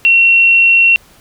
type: tone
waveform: sine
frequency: 2727 Hz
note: F7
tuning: 42 cents flat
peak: -5 dBFS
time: 0.05-0.96 s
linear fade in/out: 0 ms
effects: pink hiss -45 dBFS RMS until 1.2 s